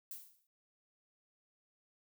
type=noise with exponential decay; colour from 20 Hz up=violet; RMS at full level=-43 dBFS; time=0.11-0.47 s; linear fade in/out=1 ms; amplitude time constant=77 ms; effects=none

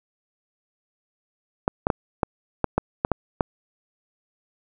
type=clicks; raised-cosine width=1 ms; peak=-5 dBFS; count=9; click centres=1.679 / 1.869 / 1.902 / 2.232 / 2.643 / 2.78 / 3.049 / 3.117 / 3.408 s; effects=none

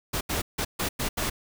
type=noise bursts at uneven times; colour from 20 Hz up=pink; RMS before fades=-28 dBFS; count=6; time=0.13-0.21 / 0.29-0.42 / 0.58-0.65 / 0.79-0.89 / 0.99-1.09 / 1.17-1.3 s; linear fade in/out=10 ms; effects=none

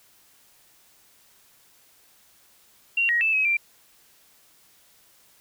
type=tone with pitch steps; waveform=sine; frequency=2754 / 1892 / 2634 / 2549 / 2364 Hz; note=F7 / A#6 / E7 / D#7 / D7; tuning=-25 / +25 / -2 / +41 / +11 cents; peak=-19 dBFS; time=2.97-3.57 s; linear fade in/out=5 ms; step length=120 ms; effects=white hiss -58 dBFS RMS until 5.4 s

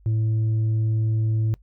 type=tone with tanh clipping; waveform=triangle; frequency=110.2 Hz; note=A2; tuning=3 cents sharp; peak=-20 dBFS; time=0.06-1.54 s; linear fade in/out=0 ms; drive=8 dB; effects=noise-tail reverb RT60 0.1 s tail -23 dB re dry + added 50 Hz sine -50 dBFS peak until 1.62 s

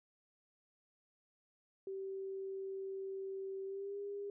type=tone with pitch glide; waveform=sine; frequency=386.5 to 403.6 Hz; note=G4 to G#4; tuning=-24 to -49 cents; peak=-40 dBFS; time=1.87-4.3 s; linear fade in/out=2 ms; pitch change=+75 cents; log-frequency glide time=3.65-3.98 s; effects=none

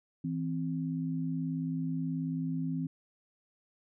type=tone pair together; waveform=sine; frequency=163.07 / 261.6 Hz; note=E3 / C4; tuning=-18 / 0 cents; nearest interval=minor sixth; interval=818 cents; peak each=-33 / -34 dBFS; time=0.24-2.87 s; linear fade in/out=5 ms; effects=none

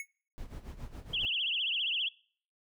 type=tone with exponential decay; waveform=square; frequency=2200 Hz; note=C#7; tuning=14 cents flat; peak=-34 dBFS; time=0-0.08 s; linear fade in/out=1 ms; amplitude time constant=16 ms
type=noise with tremolo; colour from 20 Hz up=brown; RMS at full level=-41 dBFS; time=0.38-1.25 s; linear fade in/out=0 ms; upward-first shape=sine; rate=7.2 Hz; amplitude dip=75%
type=tone with vibrato; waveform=sine; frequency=3000 Hz; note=F#7; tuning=23 cents sharp; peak=-29 dBFS; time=1.13-2.09 s; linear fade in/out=10 ms; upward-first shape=triangle; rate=15 Hz; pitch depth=230 cents each way
effects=noise-tail reverb RT60 0.5 s tail -23 dB re dry

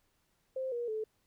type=tone with pitch steps; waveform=sine; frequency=523.3 / 477.1 / 435 Hz; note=C5 / A#4 / A4; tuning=0 / +40 / -20 cents; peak=-33 dBFS; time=0.56-1.04 s; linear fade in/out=5 ms; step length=160 ms; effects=pink hiss -75 dBFS RMS until 1.26 s

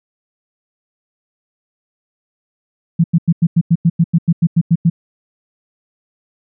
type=tone bursts; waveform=sine; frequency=167.6 Hz; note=E3; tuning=29 cents sharp; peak=-7 dBFS; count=14; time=2.99-4.9 s; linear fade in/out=10 ms; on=51 ms; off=92 ms; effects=none

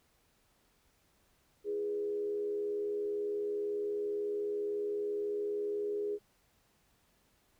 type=tone with frequency modulation; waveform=sine; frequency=412.9 Hz; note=G#4; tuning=10 cents flat; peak=-32 dBFS; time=1.64-6.19 s; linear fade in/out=50 ms; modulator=78 Hz; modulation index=0.4; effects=pink hiss -71 dBFS RMS until 7.59 s

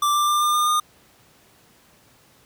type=tone with pitch steps; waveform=square; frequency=1174.7 / 1183.6 / 1192.5 / 1201.5 / 1210.5 / 1219.6 Hz; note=D6 / D6 / D6 / D6 / D#6 / D#6; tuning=0 / +13 / +26 / +39 / -48 / -35 cents; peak=-18 dBFS; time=0.02-0.8 s; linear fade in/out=5 ms; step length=130 ms; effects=pink hiss -55 dBFS RMS until 2.45 s + high-pass 80 Hz 12 dB/octave

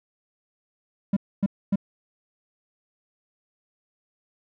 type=tone bursts; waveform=triangle; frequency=198.6 Hz; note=G3; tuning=23 cents sharp; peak=-16 dBFS; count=3; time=1.13-1.758 s; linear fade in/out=5 ms; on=36 ms; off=260 ms; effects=none

